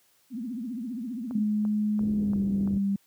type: tone with vibrato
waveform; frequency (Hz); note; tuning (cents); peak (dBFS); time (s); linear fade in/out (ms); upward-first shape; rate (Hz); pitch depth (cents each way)
sine; 238.1; A#3; +37; -31; 0.3-1.45; 50; triangle; 15; 230
type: click train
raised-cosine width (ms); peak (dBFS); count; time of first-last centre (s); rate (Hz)
1; -29; 5; 1.31-2.675; 2.93
type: tone with pitch glide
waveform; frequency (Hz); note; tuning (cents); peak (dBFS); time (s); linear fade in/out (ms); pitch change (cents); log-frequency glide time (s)
sine; 211 to 198.01; G#3 to G3; +28 to +18; -23; 1.35-2.96; 5; -110; 2.11-2.43
type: low-pass noise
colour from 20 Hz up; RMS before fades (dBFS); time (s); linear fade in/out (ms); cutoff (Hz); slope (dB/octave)
pink; -34; 2-2.78; 2; 350; 24
effects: white hiss -65 dBFS RMS until 3.06 s + high-pass 80 Hz 12 dB/octave